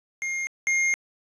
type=tone pair in turn; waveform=square; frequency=2128 / 2128 Hz; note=C7 / C7; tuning=+29 / +29 cents; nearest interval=unison; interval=0 cents; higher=neither; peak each=-27 / -21 dBFS; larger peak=second; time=0.22-0.47 / 0.67-0.94 s; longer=second; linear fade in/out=0 ms; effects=resampled to 22050 Hz + 9-bit